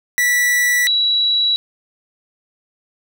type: tone pair in turn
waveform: 45% pulse / sine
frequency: 1955 / 3910 Hz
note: B6 / B7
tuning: -18 / -18 cents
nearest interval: octave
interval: 1200 cents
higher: second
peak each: -13 dBFS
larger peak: neither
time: 0.18-0.87 / 0.87-1.56 s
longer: neither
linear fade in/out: 0 ms
effects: none